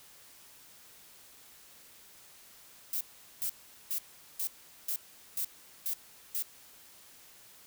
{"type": "noise bursts", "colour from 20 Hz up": "violet", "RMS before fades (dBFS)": -33, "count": 8, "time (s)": [2.93, 6.424], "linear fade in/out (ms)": 2, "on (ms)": 78, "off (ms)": 410, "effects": ["white hiss -56 dBFS RMS until 7.66 s"]}